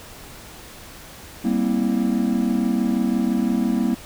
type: chord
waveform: triangle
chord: C dominant seventh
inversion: second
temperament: just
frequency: 196.22 / 235.5 / 261.6 / 327 Hz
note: G3 / Bb3 / C4 / E4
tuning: +2 / +18 / 0 / -14 cents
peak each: -22 / -19 / -23 / -25 dBFS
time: 1.44-3.95 s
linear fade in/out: 10 ms
effects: pink hiss -41 dBFS RMS until 4.05 s